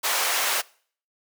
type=high-pass noise; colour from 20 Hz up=pink; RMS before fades=-24 dBFS; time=0.03-0.62 s; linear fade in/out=20 ms; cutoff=750 Hz; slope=12 dB/octave; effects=noise-tail reverb RT60 0.5 s tail -23 dB re dry + high-pass 400 Hz 12 dB/octave